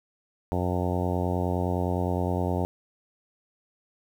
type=harmonic tone; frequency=89.7 Hz; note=F2; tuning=47 cents sharp; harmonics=1 / 2 / 3 / 4 / 5 / 6 / 7 / 8 / 9 / 10; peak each=-28 / -31 / -33 / -34 / -35 / -36 / -36 / -37 / -38 / -38 dBFS; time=0.52-2.65 s; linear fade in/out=0 ms; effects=9-bit